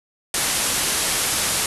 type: low-pass noise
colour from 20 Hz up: white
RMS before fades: -22 dBFS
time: 0.34-1.66 s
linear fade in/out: 2 ms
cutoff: 12000 Hz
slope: 96 dB/octave
effects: none